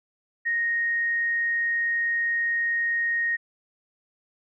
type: tone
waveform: sine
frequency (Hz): 1864.7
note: A#6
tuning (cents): 0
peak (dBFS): -22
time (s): 0.45-3.37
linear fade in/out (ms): 20
effects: none